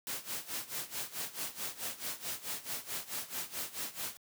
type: noise with tremolo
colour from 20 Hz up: white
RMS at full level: -37 dBFS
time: 0.07-4.17 s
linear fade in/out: 0 ms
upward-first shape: sine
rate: 4.6 Hz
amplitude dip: 85%
effects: high-pass 100 Hz 12 dB/octave